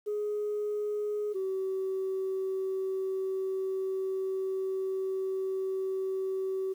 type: tone pair in turn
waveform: sine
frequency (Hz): 417.7 / 381.1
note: G#4 / G4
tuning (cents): +10 / -49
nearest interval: major second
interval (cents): 159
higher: first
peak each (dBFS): -28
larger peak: neither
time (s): 0.06-1.34 / 1.34-6.74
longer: second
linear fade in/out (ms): 20
effects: tanh soft clip ceiling -26 dBFS + 10-bit